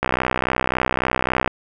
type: click train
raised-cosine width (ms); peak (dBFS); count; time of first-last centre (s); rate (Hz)
0.5; -3; 93; 0.03-1.477; 63.6
effects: none